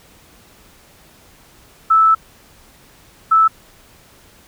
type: tone bursts at uneven times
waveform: sine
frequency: 1313 Hz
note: E6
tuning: 7 cents flat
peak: -8 dBFS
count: 2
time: 1.9-2.15 / 3.31-3.48 s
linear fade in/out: 10 ms
effects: pink hiss -48 dBFS RMS until 4.47 s